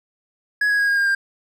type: tone with pitch steps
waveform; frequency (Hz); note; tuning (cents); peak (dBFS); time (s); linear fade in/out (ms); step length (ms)
triangle; 1676 / 1659.6 / 1643.4 / 1627.3 / 1611.4 / 1595.7; G#6 / G#6 / G#6 / G#6 / G6 / G6; +15 / -2 / -19 / -36 / +47 / +30; -14; 0.61-1.15; 5; 90
effects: none